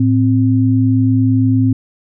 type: tone pair together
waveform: sine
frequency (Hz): 110 / 261.2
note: A2 / C4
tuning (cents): 0 / -3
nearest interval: octave + minor third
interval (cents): 1497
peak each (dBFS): -12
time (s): 0-1.73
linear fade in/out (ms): 5
effects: none